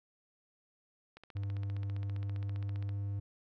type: click train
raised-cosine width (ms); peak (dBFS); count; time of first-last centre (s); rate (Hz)
0.3; -35; 27; 1.17-2.892; 15.1
type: tone with pitch glide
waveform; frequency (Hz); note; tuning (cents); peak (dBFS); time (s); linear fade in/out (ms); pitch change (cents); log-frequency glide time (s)
triangle; 99.6 to 100.23; G2 to G2; +28 to +39; -32; 1.35-3.2; 10; +11; 1.95-2.99
effects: none